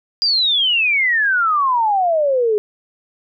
sine exponential sweep, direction down, 4886 to 409.8 Hz, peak -13 dBFS, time 0.22-2.58 s, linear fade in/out 0 ms, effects none

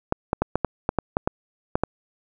clicks, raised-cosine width 1 ms, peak -6 dBFS, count 11, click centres 0.124 / 0.331 / 0.42 / 0.556 / 0.647 / 0.891 / 0.987 / 1.169 / 1.275 / 1.755 / 1.836 s, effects none

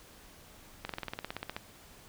slowing click train, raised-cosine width 0.3 ms, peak -20 dBFS, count 14, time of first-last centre 0.85-1.565 s, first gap 43 ms, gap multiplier 1.04, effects pink hiss -55 dBFS RMS until 2.08 s

